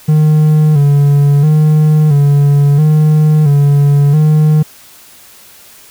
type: tone with vibrato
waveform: triangle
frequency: 148.1 Hz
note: D3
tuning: 15 cents sharp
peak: -3 dBFS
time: 0.08-4.63 s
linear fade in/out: 10 ms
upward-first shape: square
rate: 0.74 Hz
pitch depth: 61 cents each way
effects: white hiss -39 dBFS RMS until 5.9 s